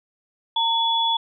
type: tone pair together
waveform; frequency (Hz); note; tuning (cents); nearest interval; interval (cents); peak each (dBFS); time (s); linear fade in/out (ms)
sine; 915 / 3407; A#5 / G#7; -32 / +44; octave + major seventh; 2276; -21; 0.56-1.17; 5
effects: none